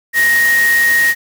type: tone in noise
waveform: sine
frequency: 1873 Hz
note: A#6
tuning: 8 cents sharp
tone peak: -9 dBFS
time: 0.13-1.15 s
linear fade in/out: 50 ms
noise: white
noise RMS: -22 dBFS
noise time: 0.13-1.15 s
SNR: +10 dB
effects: none